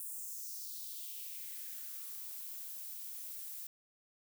violet noise with high-pass filter sweep, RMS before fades -45 dBFS, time 0-3.67 s, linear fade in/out 2 ms, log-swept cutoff 9300 to 210 Hz, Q 2.5, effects none

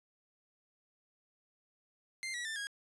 sawtooth tone with pitch steps, 2093 / 1930.4 / 1780.4 / 1642.1 Hz, C7 / B6 / A6 / G#6, 0 / -40 / +20 / -20 cents, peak -34 dBFS, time 2.23-2.67 s, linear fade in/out 0 ms, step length 110 ms, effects resampled to 24000 Hz

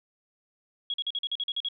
sine tone bursts, 3320 Hz, G#7, 1 cent flat, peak -27 dBFS, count 10, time 0.9-1.686 s, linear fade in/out 2 ms, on 39 ms, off 44 ms, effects none

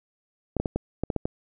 clicks, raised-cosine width 2 ms, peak -12 dBFS, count 8, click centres 0.567 / 0.6 / 0.658 / 0.76 / 1.036 / 1.102 / 1.163 / 1.255 s, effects none

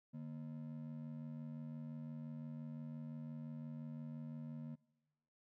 triangle ring-modulated tone, 192.5 Hz, G3, 31 cents flat, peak -40 dBFS, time 0.13-4.76 s, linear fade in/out 20 ms, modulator 42.9 Hz, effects noise-tail reverb RT60 1.0 s tail -23 dB re dry

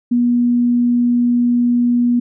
sine tone, 241.6 Hz, B3, 38 cents flat, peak -11 dBFS, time 0.11-2.2 s, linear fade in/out 10 ms, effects none

